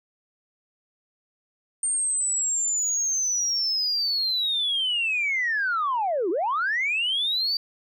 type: linear two-way sweep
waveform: sine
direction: down then up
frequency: 8780 to 317.2 to 4680 Hz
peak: -21 dBFS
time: 1.83-7.57 s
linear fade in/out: 2 ms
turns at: 6.3 s
effects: tanh soft clip ceiling -18 dBFS